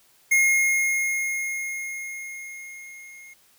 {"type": "tone with level ramp", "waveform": "square", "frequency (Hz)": 2147, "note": "C7", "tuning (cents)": 44, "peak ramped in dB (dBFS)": [-16, -44], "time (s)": [0.31, 3.34], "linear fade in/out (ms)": 10, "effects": ["white hiss -59 dBFS RMS until 3.58 s"]}